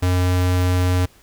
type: tone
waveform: square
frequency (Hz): 90.5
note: F#2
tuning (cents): -38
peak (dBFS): -16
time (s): 0.02-1.06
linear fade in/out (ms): 10
effects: pink hiss -52 dBFS RMS until 1.22 s